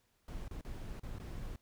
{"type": "noise with dropouts", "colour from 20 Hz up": "brown", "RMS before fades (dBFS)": -43, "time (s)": [0.28, 1.56], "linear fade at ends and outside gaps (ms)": 2, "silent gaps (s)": [[0.481, 0.51], [0.611, 0.648], [0.997, 1.033], [1.186, 1.198]], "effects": ["pink hiss -75 dBFS RMS until 1.61 s"]}